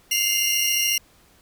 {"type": "tone cluster", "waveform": "sawtooth", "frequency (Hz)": [2101, 2748, 2847, 5660], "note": ["C7", "F7", "F7", "F8"], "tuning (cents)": [7, -29, 33, 22], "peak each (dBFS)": [-26, -23, -20, -22], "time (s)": [0.11, 0.98], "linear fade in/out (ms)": 5, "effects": ["pink hiss -56 dBFS RMS until 1.41 s"]}